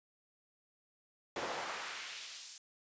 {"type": "noise with high-pass filter sweep", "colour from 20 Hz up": "brown", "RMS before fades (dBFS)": -43, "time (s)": [1.36, 2.58], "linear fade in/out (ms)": 2, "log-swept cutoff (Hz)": [500, 6400], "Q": 1, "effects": ["resampled to 16000 Hz"]}